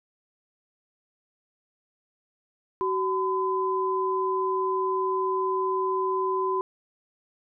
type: tone pair together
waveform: sine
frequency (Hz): 377.6 / 1013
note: F#4 / B5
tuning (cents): +35 / +44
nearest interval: octave + perfect fourth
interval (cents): 1709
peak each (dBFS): -26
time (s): 2.81-6.61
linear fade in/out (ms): 0
effects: none